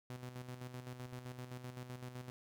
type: tone with tremolo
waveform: sawtooth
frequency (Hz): 125.3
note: B2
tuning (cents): +25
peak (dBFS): -40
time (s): 0.1-2.3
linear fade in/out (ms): 0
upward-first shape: square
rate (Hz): 7.8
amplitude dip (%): 55
effects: none